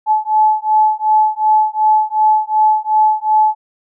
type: beating tone pair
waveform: sine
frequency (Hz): 860 / 862.7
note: A5 / A5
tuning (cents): -40 / -34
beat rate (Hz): 2.7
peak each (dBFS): -13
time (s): 0.06-3.55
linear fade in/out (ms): 50
effects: none